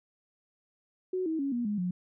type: tone with pitch steps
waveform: sine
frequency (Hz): 370 / 320.2 / 277.2 / 239.9 / 207.7 / 179.73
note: F#4 / D#4 / C#4 / A#3 / G#3 / F3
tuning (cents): 0 / +50 / 0 / +50 / 0 / +50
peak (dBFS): -28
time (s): 1.13-1.91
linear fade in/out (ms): 5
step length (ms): 130
effects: none